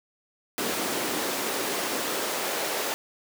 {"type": "noise with high-pass filter sweep", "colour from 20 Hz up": "pink", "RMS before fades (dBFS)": -29, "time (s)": [0.58, 2.94], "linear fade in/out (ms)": 0, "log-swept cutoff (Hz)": [290, 470], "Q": 1.3, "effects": []}